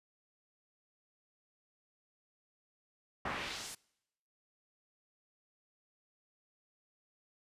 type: noise with band-pass filter sweep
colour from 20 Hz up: brown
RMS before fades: -41 dBFS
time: 3.25-3.75 s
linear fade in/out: 5 ms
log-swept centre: 1200 to 10000 Hz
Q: 1.2
effects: noise-tail reverb RT60 0.9 s tail -26 dB re dry + resampled to 32000 Hz